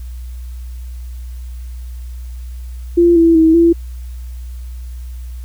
sine tone with pitch steps, 343.9 / 332.1 / 321.5 / 336.6 Hz, F4 / E4 / E4 / E4, -27 / +13 / -43 / +36 cents, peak -6 dBFS, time 2.97-3.73 s, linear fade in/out 10 ms, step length 190 ms, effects added 61 Hz sine -25 dBFS peak until 5.44 s + white hiss -49 dBFS RMS until 5.44 s

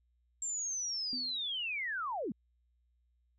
sine linear sweep, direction down, 7459 to 174.61 Hz, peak -34 dBFS, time 0.42-2.32 s, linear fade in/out 2 ms
sine tone with exponential decay, 252.9 Hz, B3, 41 cents sharp, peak -38 dBFS, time 1.13-1.47 s, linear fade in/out 0 ms, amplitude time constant 72 ms
effects added 60 Hz sine -70 dBFS peak until 3.38 s

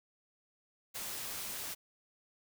white noise, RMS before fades -41 dBFS, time 0.94-1.75 s, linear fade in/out 20 ms, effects none

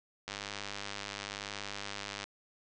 click train, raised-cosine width 0.2 ms, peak -21 dBFS, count 199, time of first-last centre 0.28-2.24 s, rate 101 Hz, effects resampled to 22050 Hz

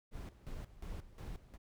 brown noise with tremolo, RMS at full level -44 dBFS, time 0.11-1.58 s, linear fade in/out 50 ms, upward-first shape square, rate 2.8 Hz, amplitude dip 80%, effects none

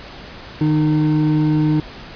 triangle tone pair together, 153.1 / 306.2 Hz, D#3 / D#4, -28 / -28 cents, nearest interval octave, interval 1200 cents, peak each -14 dBFS, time 0.61-1.8 s, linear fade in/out 2 ms, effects pink hiss -36 dBFS RMS until 2.15 s + resampled to 11025 Hz

